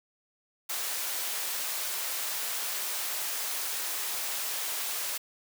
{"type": "high-pass noise", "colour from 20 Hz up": "white", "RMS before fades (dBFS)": -33, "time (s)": [0.69, 5.18], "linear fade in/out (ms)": 10, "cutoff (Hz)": 520, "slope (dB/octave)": 12, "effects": []}